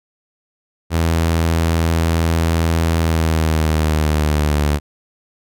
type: tone with pitch glide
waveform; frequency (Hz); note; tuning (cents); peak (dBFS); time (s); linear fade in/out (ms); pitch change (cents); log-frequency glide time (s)
sawtooth; 82.41 to 73.84; E2 to D2; 0 to +10; -10; 0.9-4.8; 50; -190; 2.93-4.64
effects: none